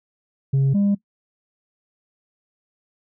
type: tone pair in turn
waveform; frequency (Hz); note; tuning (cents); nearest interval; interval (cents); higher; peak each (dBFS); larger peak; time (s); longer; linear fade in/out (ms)
sine; 136.2 / 201.4; C#3 / G3; -30 / +47; perfect fifth; 677; second; -12 / -13; first; 0.53-0.74 / 0.74-0.95; neither; 10
effects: noise-tail reverb RT60 0.1 s tail -21 dB re dry + tanh soft clip ceiling -14 dBFS